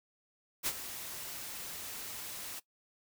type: noise with ADSR envelope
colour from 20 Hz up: white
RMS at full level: -31 dBFS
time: 0.63-2.6 s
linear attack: 38 ms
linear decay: 52 ms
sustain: -12 dB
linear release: 14 ms
effects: noise-tail reverb RT60 0.1 s tail -19 dB re dry